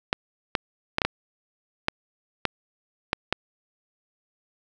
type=clicks; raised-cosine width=0.3 ms; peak=-5 dBFS; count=9; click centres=0.129 / 0.552 / 0.984 / 1.018 / 1.05 / 1.884 / 2.453 / 3.131 / 3.326 s; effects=none